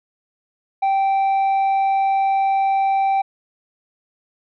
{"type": "tone with tanh clipping", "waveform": "sine", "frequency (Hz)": 780, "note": "G5", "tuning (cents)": -9, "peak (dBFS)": -16, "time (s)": [0.82, 3.22], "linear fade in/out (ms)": 10, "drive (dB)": 4, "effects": []}